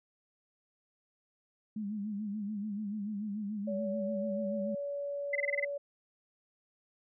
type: tone with vibrato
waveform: sine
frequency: 207.7 Hz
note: G#3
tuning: in tune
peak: -34 dBFS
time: 1.76-4.75 s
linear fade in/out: 5 ms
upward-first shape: sine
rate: 6.9 Hz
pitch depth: 79 cents each way
type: tone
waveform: sine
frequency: 569 Hz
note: C#5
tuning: 45 cents sharp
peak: -34 dBFS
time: 3.67-5.78 s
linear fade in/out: 10 ms
type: tone bursts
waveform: sine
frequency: 2039 Hz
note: C7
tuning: 45 cents flat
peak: -28 dBFS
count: 7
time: 5.33-5.649 s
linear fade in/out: 5 ms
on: 25 ms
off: 24 ms
effects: none